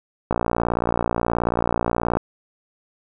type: click train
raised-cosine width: 1 ms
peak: -6 dBFS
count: 110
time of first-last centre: 0.31-2.17 s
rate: 58.6 Hz
effects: none